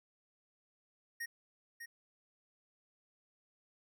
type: tone with echo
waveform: square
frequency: 1865 Hz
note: A#6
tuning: in tune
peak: -39 dBFS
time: 1.2-1.26 s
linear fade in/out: 10 ms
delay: 600 ms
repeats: 1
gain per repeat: -7 dB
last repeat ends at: 1.86 s
effects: none